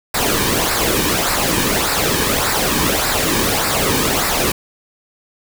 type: noise with flanger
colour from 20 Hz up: pink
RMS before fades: -17 dBFS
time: 0.14-4.52 s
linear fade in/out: 5 ms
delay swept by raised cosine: 0.31 to 1.51 ms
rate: 1.7 Hz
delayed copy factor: -0.6
effects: none